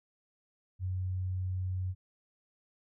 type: tone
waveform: sine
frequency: 92.5 Hz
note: F#2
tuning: in tune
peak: -31 dBFS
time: 0.79-1.95 s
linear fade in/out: 50 ms
effects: none